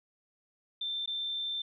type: tone with dropouts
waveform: sine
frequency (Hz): 3564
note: A7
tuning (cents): +22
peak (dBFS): -32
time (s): 0.81-1.62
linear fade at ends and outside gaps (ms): 5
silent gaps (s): 1.06-1.075
effects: none